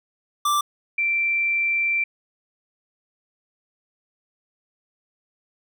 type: tone pair in turn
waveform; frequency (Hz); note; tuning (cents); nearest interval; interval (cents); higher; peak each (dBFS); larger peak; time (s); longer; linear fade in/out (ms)
square / sine; 1174.7 / 2349; D6 / D7; 0 / 0; octave; 1200; second; -19; neither; 0.45-0.61 / 0.98-2.04; second; 5
effects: none